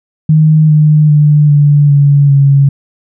sine tone with pitch steps, 155.56 / 152.18 / 148.88 / 145.65 / 142.48 / 139.39 Hz, D#3 / D#3 / D3 / D3 / C#3 / C#3, 0 / -38 / +24 / -14 / +48 / +10 cents, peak -3 dBFS, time 0.29-2.69 s, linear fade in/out 5 ms, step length 400 ms, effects none

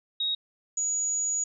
sine tone pair in turn, 3776 / 6824 Hz, A#7 / G#8, +22 / +46 cents, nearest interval minor seventh, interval 1024 cents, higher second, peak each -25 dBFS, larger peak neither, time 0.2-0.35 / 0.77-1.44 s, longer second, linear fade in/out 5 ms, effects none

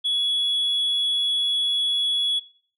sine tone, 3376 Hz, G#7, 28 cents sharp, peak -18 dBFS, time 0.04-2.4 s, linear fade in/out 20 ms, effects noise-tail reverb RT60 0.5 s tail -18 dB re dry + tanh soft clip ceiling -18 dBFS

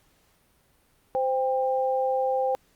sine tone pair together, 519 / 795.6 Hz, C5 / G5, -14 / +25 cents, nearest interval perfect fifth, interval 739 cents, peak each -24 / -26 dBFS, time 1.15-2.55 s, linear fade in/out 0 ms, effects pink hiss -64 dBFS RMS until 2.75 s + Opus 48 kbps

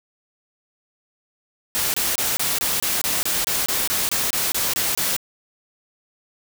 white noise bursts, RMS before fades -22 dBFS, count 16, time 1.75-5.165 s, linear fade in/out 0 ms, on 190 ms, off 25 ms, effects none

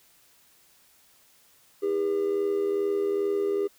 triangle tone with amplitude modulation, 402.2 Hz, G4, 44 cents sharp, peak -17 dBFS, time 1.82-3.68 s, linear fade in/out 20 ms, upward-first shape sine, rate 82.4 Hz, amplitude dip 75%, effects tanh soft clip ceiling -17 dBFS + white hiss -60 dBFS RMS until 3.78 s

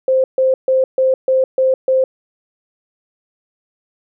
sine tone bursts, 523 Hz, C5, 1 cent flat, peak -10 dBFS, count 7, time 0.08-2.04 s, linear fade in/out 2 ms, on 160 ms, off 140 ms, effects none

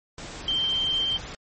sine tone in noise, 3136 Hz, G7, in tune, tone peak -22 dBFS, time 0.48-1.17 s, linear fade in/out 2 ms, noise pink, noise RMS -38 dBFS, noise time 0.18-1.35 s, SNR +13 dB, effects MP3 32 kbps

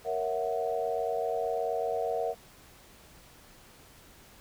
sine chord, F# dominant seventh, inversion first, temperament equal with one note detuned, 466.2 / 554.4 / 659.3 / 737.9 Hz, A#4 / C#5 / E5 / F#5, 0 / 0 / 0 / -5 cents, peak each -32 / -37 / -33 / -34 dBFS, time 0.04-2.35 s, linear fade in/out 50 ms, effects pink hiss -55 dBFS RMS until 4.4 s

